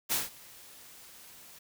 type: noise with ADSR envelope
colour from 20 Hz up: white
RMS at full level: -28 dBFS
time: 0.09-1.59 s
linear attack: 32 ms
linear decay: 170 ms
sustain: -24 dB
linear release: 7 ms
effects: none